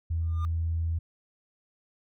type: tone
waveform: sine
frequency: 82.41 Hz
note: E2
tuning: in tune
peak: -25 dBFS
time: 0.1-0.99 s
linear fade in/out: 10 ms
type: tone with exponential growth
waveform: triangle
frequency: 1205 Hz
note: D6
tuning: 44 cents sharp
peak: -32 dBFS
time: 0.21-0.45 s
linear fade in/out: 0 ms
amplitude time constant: 52 ms
effects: tanh soft clip ceiling -19 dBFS